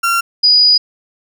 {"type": "tone pair in turn", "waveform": ["35% pulse", "sine"], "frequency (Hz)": [1373, 4923], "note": ["F6", "D#8"], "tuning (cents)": [-30, -19], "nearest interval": "octave + minor seventh", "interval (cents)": 2211, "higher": "second", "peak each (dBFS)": [-10, -6], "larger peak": "second", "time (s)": [[0.03, 0.21], [0.43, 0.78]], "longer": "second", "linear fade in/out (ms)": 10, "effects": []}